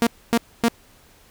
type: tone bursts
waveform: sawtooth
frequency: 233.1 Hz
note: A#3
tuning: in tune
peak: -11 dBFS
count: 3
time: 0.02-0.684 s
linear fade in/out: 0 ms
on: 48 ms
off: 260 ms
effects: pink hiss -53 dBFS RMS until 1.3 s